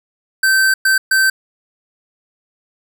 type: tone bursts at uneven times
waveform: square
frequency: 1549 Hz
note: G6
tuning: 21 cents flat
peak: -11 dBFS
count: 3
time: 0.43-0.74 / 0.85-0.98 / 1.11-1.3 s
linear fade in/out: 5 ms
effects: none